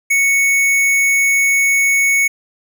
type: tone with hard clipping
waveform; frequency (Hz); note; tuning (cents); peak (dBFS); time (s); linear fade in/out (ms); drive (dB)
sine; 2217; C#7; 0; -12; 0.1-2.28; 10; 18
effects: none